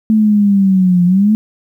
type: linear two-way sweep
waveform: sine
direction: down then up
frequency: 220 to 174.61 to 220 Hz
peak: -7 dBFS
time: 0.1-1.35 s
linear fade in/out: 0 ms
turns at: 1.05 s
effects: 8-bit